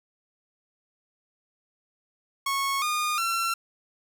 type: tone with pitch steps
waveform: sawtooth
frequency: 1100 / 1220.5 / 1354.3 Hz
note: C#6 / D#6 / E6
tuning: -14 / -34 / +46 cents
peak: -21 dBFS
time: 2.46-3.54 s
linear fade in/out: 5 ms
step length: 360 ms
effects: none